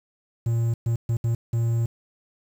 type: tone bursts at uneven times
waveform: triangle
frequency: 116 Hz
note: A#2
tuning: 8 cents flat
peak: -18 dBFS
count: 5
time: 0.46-0.74 / 0.86-0.96 / 1.09-1.17 / 1.24-1.35 / 1.53-1.86 s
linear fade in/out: 5 ms
effects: 8-bit